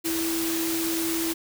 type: tone in noise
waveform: sine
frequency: 329.6 Hz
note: E4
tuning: in tune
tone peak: -26 dBFS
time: 0.04-1.34 s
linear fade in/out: 20 ms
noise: white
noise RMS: -30 dBFS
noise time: 0.04-1.34 s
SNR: +1 dB
effects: none

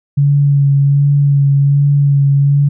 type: tone with vibrato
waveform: sine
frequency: 141.3 Hz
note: C#3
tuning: 34 cents sharp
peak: -7 dBFS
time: 0.17-2.69 s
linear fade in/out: 10 ms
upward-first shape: sine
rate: 1.3 Hz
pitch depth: 19 cents each way
effects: none

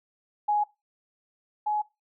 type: tone pair in turn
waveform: sine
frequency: 834 / 842.7 Hz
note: G#5 / G#5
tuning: +7 / +25 cents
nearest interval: unison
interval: 18 cents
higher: second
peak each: -21 / -24 dBFS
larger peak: first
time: 0.48-0.64 / 1.66-1.82 s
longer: neither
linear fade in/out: 10 ms
effects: noise-tail reverb RT60 0.2 s tail -18 dB re dry

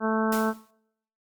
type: harmonic tone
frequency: 220 Hz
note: A3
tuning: in tune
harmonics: 1 / 2 / 3 / 4 / 5 / 6 / 7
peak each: -26 / -29 / -31 / -32 / -33 / -34 / -34 dBFS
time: 0-0.54 s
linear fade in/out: 50 ms
type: noise with exponential decay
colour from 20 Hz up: white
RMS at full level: -32 dBFS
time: 0.32-0.71 s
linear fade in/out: 5 ms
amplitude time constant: 84 ms
effects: noise-tail reverb RT60 0.7 s tail -23 dB re dry + Opus 32 kbps

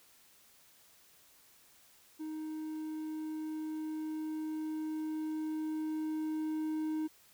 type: tone with level ramp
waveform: triangle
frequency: 311.8 Hz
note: D#4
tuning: 4 cents sharp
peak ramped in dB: -36 to -30 dBFS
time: 2.19-7.08 s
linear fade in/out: 20 ms
effects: white hiss -63 dBFS RMS until 7.33 s

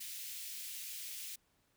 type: high-pass noise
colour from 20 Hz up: white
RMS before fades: -45 dBFS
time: 0-1.36 s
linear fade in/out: 10 ms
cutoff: 2200 Hz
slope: 24 dB/octave
effects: pink hiss -75 dBFS RMS until 1.76 s

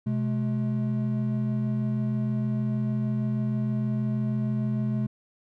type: tone pair together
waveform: triangle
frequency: 126.7 / 213.1 Hz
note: B2 / G#3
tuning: +45 / +45 cents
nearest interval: major sixth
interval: 900 cents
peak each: -25 dBFS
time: 0.06-5.07 s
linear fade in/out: 10 ms
effects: none

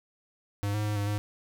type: tone with pitch steps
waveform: square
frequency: 101.6 / 105.6 / 105 / 101.8 / 104.1 Hz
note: G#2 / G#2 / G#2 / G#2 / G#2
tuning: -38 / +29 / +19 / -34 / +5 cents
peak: -28 dBFS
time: 0.63-1.18 s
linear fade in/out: 0 ms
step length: 110 ms
effects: none

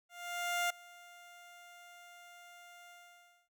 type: tone with ADSR envelope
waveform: 15% pulse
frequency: 701 Hz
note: F5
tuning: 6 cents sharp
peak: -24 dBFS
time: 0.09-3.49 s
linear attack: 610 ms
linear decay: 6 ms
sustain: -23 dB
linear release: 590 ms
effects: none

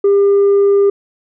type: tone with tanh clipping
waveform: sine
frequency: 400.2 Hz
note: G4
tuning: 36 cents sharp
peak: -8 dBFS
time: 0.04-0.9 s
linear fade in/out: 5 ms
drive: 1 dB
effects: none

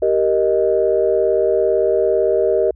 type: chord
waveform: sine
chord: Eb major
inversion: first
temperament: just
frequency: 388.9 / 466.7 / 622.3 Hz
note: G4 / Bb4 / Eb5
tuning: -14 / +2 / 0 cents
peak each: -17 dBFS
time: 0.02-2.71 s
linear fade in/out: 5 ms
effects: tanh soft clip ceiling -3 dBFS + added 62 Hz sine -42 dBFS peak until 2.75 s

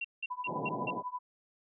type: tone bursts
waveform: sine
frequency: 2742 Hz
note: F7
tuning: 32 cents flat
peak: -33 dBFS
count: 5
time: 0.01-0.905 s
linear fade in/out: 5 ms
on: 35 ms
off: 180 ms
type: tone with tremolo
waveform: sine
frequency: 995 Hz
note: B5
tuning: 13 cents sharp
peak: -32 dBFS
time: 0.3-1.19 s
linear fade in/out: 10 ms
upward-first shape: triangle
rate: 12 Hz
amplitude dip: 100%
type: band-pass noise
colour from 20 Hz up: pink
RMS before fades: -38 dBFS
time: 0.46-1.03 s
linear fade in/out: 50 ms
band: 120 to 900 Hz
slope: 96 dB/octave
effects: none

